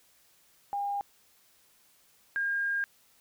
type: tone pair in turn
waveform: sine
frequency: 807 / 1614 Hz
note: G#5 / G#6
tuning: -50 / -50 cents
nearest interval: octave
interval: 1200 cents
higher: second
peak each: -29 / -27 dBFS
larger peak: second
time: 0.73-1.01 / 2.36-2.84 s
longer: second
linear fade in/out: 0 ms
effects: white hiss -64 dBFS RMS until 3.2 s